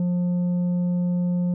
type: tone with tanh clipping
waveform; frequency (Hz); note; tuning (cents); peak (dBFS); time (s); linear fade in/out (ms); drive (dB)
sine; 177.3; F3; +26; -21; 0-1.54; 2; 5
effects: none